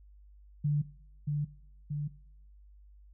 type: tone with echo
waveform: sine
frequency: 146.83 Hz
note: D3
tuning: in tune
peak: -25 dBFS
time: 0.64-0.82 s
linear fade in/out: 10 ms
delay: 630 ms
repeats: 2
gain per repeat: -3 dB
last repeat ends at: 2.08 s
effects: noise-tail reverb RT60 0.7 s tail -19 dB re dry + added 50 Hz sine -53 dBFS peak until 3.13 s